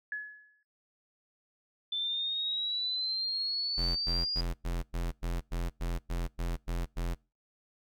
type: tone with exponential decay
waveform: sine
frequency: 1699 Hz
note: G#6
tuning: 39 cents sharp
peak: -31 dBFS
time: 0.12-0.63 s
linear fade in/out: 2 ms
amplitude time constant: 110 ms
type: exponential sweep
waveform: sine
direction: up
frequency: 3520 to 4884 Hz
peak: -30 dBFS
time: 1.92-4.41 s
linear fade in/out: 5 ms
type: tone bursts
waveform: square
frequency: 43 Hz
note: F1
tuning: 26 cents flat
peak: -31 dBFS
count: 12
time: 3.77-7.15 s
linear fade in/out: 20 ms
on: 190 ms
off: 100 ms
effects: noise-tail reverb RT60 0.3 s tail -25 dB re dry